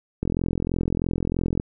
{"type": "click train", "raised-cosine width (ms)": 3, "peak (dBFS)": -11, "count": 60, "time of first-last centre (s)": [0.23, 1.599], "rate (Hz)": 43.1, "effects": []}